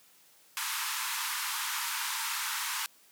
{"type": "band-pass noise", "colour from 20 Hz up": "pink", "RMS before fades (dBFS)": -34, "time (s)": [0.57, 2.86], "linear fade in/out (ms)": 0, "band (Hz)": [880, 16000], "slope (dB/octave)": 96, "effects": ["white hiss -61 dBFS RMS until 3.11 s", "high-pass 150 Hz 12 dB/octave"]}